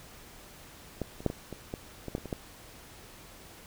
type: clicks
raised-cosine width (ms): 2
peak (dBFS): -18 / -30 / -12 / -21 / -25 / -21 / -23 / -17 / -28 / -26 / -18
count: 11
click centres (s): 1.017 / 1.205 / 1.263 / 1.301 / 1.527 / 1.739 / 2.083 / 2.151 / 2.181 / 2.257 / 2.328
effects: pink hiss -51 dBFS RMS until 3.66 s